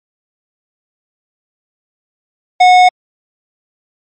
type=tone with tanh clipping; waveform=triangle; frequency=730 Hz; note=F#5; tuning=24 cents flat; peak=-5 dBFS; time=2.6-2.89 s; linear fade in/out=10 ms; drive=18 dB; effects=MP3 32 kbps